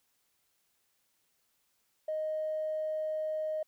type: tone with tanh clipping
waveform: triangle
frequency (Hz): 622.3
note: D#5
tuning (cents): 0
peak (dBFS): -31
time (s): 2.08-3.63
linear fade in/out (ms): 5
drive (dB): 4
effects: white hiss -75 dBFS RMS until 3.67 s